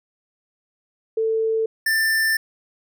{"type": "tone pair in turn", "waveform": ["sine", "square"], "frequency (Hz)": [444.9, 1779.6], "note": ["A4", "A6"], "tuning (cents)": [19, 19], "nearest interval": "2 octaves", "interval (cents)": 2400, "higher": "second", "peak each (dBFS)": -18, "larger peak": "neither", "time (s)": [[1.17, 1.66], [1.86, 2.37]], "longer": "second", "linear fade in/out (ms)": 5, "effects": []}